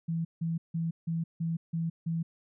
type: tone bursts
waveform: sine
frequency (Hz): 165.2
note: E3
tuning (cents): +4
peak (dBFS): -28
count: 7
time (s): 0.08-2.23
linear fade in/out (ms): 10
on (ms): 170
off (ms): 160
effects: none